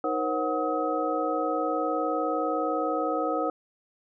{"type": "tone cluster", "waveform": "sine", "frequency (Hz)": [312.2, 478.3, 538, 737, 1271], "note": ["D#4", "A#4", "C5", "F#5", "D#6"], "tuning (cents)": [6, 44, 48, -7, 36], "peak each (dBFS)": -31, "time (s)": [0.04, 3.5], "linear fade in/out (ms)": 2, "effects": []}